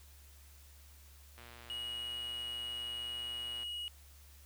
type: click train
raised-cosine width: 0.3 ms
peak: -37 dBFS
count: 269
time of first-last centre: 1.38-3.632 s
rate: 119 Hz
type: tone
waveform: triangle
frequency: 2900 Hz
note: F#7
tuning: 35 cents flat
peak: -37 dBFS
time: 1.7-3.88 s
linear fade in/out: 0 ms
effects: added 71 Hz sine -56 dBFS peak until 4.45 s + white hiss -62 dBFS RMS until 4.45 s